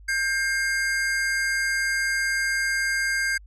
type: tone pair together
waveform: square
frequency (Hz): 1591 / 2129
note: G6 / C7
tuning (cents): +25 / +30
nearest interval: perfect fourth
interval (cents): 505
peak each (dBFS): -24 / -29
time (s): 0.08-3.38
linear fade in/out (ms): 10
effects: added 50 Hz sine -44 dBFS peak until 3.46 s + resampled to 24000 Hz